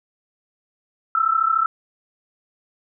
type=tone pair together; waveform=sine; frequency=1306 / 1339.6 Hz; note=E6 / E6; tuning=-17 / +27 cents; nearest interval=unison; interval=44 cents; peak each=-19 dBFS; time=1.15-1.66 s; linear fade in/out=2 ms; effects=none